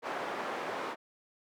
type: band-pass noise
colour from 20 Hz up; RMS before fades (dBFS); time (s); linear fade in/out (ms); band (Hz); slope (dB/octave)
white; -37; 0.02-0.96; 50; 330 to 1100; 12
effects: none